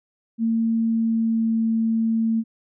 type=tone with pitch glide; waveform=sine; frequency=226.8 to 225.1 Hz; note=A#3 to A3; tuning=-47 to +40 cents; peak=-18 dBFS; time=0.38-2.44 s; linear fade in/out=50 ms; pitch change=-13 cents; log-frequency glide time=0.8-1.64 s; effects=none